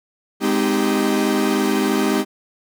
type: chord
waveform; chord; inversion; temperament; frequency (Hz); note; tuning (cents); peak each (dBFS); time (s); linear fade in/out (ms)
45% pulse; Ab major seventh; none; equal with one note detuned; 207.7 / 257.1 / 311.1 / 392; Ab3 / C4 / Eb4 / G4; 0 / -30 / 0 / 0; -22; 0.4-2.25; 50
effects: none